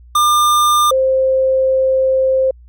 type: tone pair in turn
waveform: square / sine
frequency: 1200 / 525.8 Hz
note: D6 / C5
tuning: +37 / +8 cents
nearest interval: octave + major second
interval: 1429 cents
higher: first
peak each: -10 dBFS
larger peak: neither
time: 0.15-0.91 / 0.91-2.51 s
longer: second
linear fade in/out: 5 ms
effects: added 60 Hz sine -38 dBFS peak until 2.68 s + MP3 96 kbps